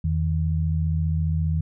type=tone pair together; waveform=sine; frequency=83.4 / 158.26 Hz; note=E2 / D#3; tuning=+21 / +30 cents; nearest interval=major seventh; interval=1109 cents; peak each=-22 / -24 dBFS; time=0.04-1.61 s; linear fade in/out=5 ms; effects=none